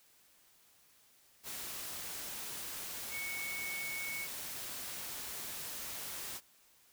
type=tone in noise; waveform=sine; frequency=2217 Hz; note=C#7; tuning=in tune; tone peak=-39 dBFS; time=3.1-4.28 s; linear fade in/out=50 ms; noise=white; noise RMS=-43 dBFS; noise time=1.43-6.41 s; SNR=+1 dB; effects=white hiss -66 dBFS RMS until 6.92 s